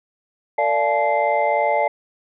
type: tone cluster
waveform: sine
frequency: 453.8 / 584 / 687 / 859 / 2079 Hz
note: A#4 / D5 / F5 / A5 / C7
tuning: -47 / -10 / -29 / -42 / -12 cents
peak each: -27 / -20 / -22 / -20 / -26 dBFS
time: 0.58-1.88 s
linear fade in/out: 5 ms
effects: tanh soft clip ceiling -6 dBFS